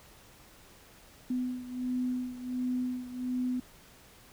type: beating tone pair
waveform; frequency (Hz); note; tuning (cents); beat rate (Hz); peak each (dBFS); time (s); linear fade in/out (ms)
sine; 250.7 / 252.1; B3 / B3; +26 / +36; 1.4; -32 / -36; 1.3-3.6; 5
effects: pink hiss -56 dBFS RMS until 4.32 s